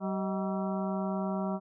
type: harmonic tone with a mistuned harmonic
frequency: 191.6 Hz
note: G3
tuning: 39 cents flat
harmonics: 1 / 2 / 3 / 4 / 5 / 6 / 7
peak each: -31 / -39 / -37 / -41 / -42 / -44 / -46 dBFS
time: 0-1.6 s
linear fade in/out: 50 ms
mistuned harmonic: 3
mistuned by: +150 cents
effects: none